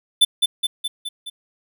square tone with echo, 3520 Hz, A7, in tune, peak -10 dBFS, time 0.21-0.25 s, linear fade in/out 10 ms, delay 210 ms, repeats 5, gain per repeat -4 dB, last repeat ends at 1.3 s, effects none

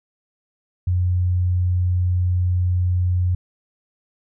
sine tone, 90 Hz, F#2, 47 cents flat, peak -16 dBFS, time 0.87-3.35 s, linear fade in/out 5 ms, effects none

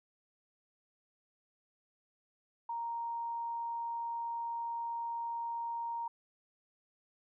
sine tone, 932.3 Hz, A#5, in tune, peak -35 dBFS, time 2.69-6.08 s, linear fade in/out 5 ms, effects none

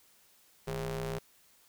sawtooth ring-modulated tone, 125.7 Hz, B2, 31 cents sharp, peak -27 dBFS, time 0.67-1.19 s, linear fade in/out 10 ms, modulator 281 Hz, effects white hiss -64 dBFS RMS until 1.68 s

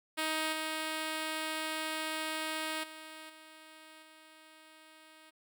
5% pulse tone with level steps, 314.2 Hz, D#4, 17 cents sharp, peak -20 / -23 / -35 / -41 / -44 dBFS, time 0.17-5.31 s, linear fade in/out 20 ms, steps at 0.52 / 2.83 / 3.29 / 4.02 s, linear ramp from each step 10 ms, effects none

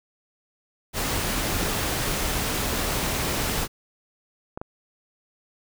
pink noise, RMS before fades -26 dBFS, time 0.93-3.68 s, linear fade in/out 50 ms
clicks, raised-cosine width 1 ms, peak -19 dBFS, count 2, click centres 4.575 / 4.615 s
effects none

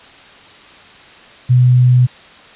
sine tone, 125.1 Hz, B2, 23 cents sharp, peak -6 dBFS, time 1.49-2.07 s, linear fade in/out 20 ms, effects white hiss -40 dBFS RMS until 2.55 s + resampled to 8000 Hz

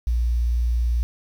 sine tone, 59.1 Hz, A#1, 24 cents sharp, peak -18 dBFS, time 0.07-1.03 s, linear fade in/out 0 ms, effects 8-bit

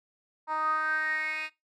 10% pulse tone with band-pass filter sweep, 311.1 Hz, D#4, in tune, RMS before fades -30 dBFS, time 0.47-1.5 s, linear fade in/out 50 ms, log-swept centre 1000 to 2700 Hz, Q 7.3, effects noise-tail reverb RT60 0.2 s tail -21 dB re dry

